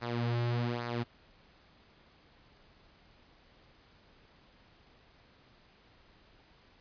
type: tone with flanger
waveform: sawtooth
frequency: 119.3 Hz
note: A#2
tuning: 41 cents sharp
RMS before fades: -33 dBFS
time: 0.01-1.04 s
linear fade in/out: 20 ms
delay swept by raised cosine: 0.3 to 4.4 ms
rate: 1.2 Hz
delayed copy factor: -0.65
effects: pink hiss -62 dBFS RMS until 6.8 s + resampled to 11025 Hz